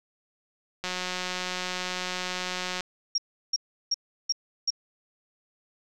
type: click train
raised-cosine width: 0.2 ms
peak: -14 dBFS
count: 359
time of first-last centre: 0.84-2.807 s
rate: 182 Hz
type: tone bursts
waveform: sine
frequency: 5580 Hz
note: F8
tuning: 2 cents flat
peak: -22 dBFS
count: 5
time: 3.15-4.705 s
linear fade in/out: 5 ms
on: 31 ms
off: 350 ms
effects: none